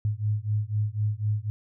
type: beating tone pair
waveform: sine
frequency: 103.83 / 107.83 Hz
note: G#2 / A2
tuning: 0 / -34 cents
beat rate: 4 Hz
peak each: -27 dBFS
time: 0.05-1.5 s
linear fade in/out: 0 ms
effects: none